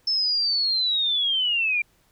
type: linear sweep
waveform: sine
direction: down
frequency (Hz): 5300 to 2349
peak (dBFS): -20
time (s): 0.07-1.82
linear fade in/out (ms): 5
effects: pink hiss -63 dBFS RMS until 2.11 s